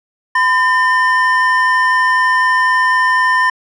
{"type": "tone pair together", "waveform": "triangle", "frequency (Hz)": [1013.6, 1806], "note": ["B5", "A6"], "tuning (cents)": [45, 45], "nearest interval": "minor seventh", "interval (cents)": 1000, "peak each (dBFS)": -11, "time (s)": [0.35, 3.5], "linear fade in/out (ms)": 5, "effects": ["resampled to 24000 Hz"]}